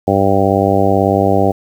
harmonic tone, 98.1 Hz, G2, 2 cents sharp, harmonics 1 / 2 / 3 / 4 / 5 / 6 / 7 / 8, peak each -18 / -18 / -18 / -18 / -18 / -18 / -18 / -18 dBFS, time 0.07-1.52 s, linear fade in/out 10 ms, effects 7-bit

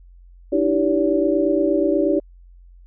sine tone cluster, 299.1 / 327.5 / 388.8 / 571 Hz, D4 / E4 / G4 / D5, +32 / -11 / -14 / -49 cents, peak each -21 dBFS, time 0.52-2.2 s, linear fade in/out 10 ms, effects added 44 Hz sine -43 dBFS peak until 2.86 s

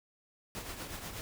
pink noise with tremolo, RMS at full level -40 dBFS, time 0.55-1.21 s, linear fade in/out 0 ms, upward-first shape triangle, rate 8.3 Hz, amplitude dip 60%, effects none

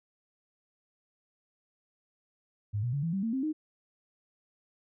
sine tone with pitch steps, 103.83 / 121.35 / 141.84 / 165.77 / 193.75 / 226.5 / 264.7 / 309.3 Hz, G#2 / B2 / C#3 / E3 / G3 / A#3 / C4 / D#4, 0 / -30 / +40 / +10 / -20 / -50 / +20 / -10 cents, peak -28 dBFS, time 2.73-3.53 s, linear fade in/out 20 ms, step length 100 ms, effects none

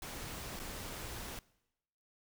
pink noise with dropouts, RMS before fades -44 dBFS, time 0.02-1.39 s, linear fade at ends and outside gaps 2 ms, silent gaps 0.594-0.598 s, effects noise-tail reverb RT60 0.9 s tail -22 dB re dry

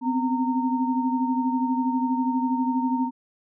sine tone cluster, 253.5 / 265.8 / 920 Hz, B3 / C4 / A#5, +45 / +27 / -23 cents, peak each -23 / -29 / -27 dBFS, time 0.01-3.11 s, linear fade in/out 50 ms, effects none

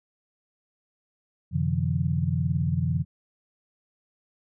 sine tone cluster, 90.5 / 130.2 / 148.2 / 170.2 Hz, F#2 / C3 / D3 / F3, -38 / -8 / +16 / -44 cents, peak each -28 dBFS, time 1.51-3.05 s, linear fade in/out 50 ms, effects none

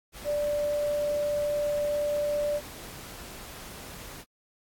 sine tone in noise, 587.3 Hz, D5, in tune, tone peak -25 dBFS, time 0.24-2.61 s, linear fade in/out 50 ms, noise pink, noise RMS -43 dBFS, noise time 0.12-4.25 s, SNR +15 dB, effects AAC 64 kbps

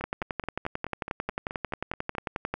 two click trains, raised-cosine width 0.5 ms, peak -14 / -20 dBFS, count 29 / 11, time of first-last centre 0.04-2.54 / 0.01-2.151 s, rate 11.2 / 4.67 Hz, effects none

